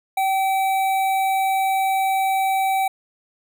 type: tone with notch filter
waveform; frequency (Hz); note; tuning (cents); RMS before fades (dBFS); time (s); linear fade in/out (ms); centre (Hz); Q
square; 770; G5; -31; -20; 0.17-2.88; 5; 5400; 0.87
effects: none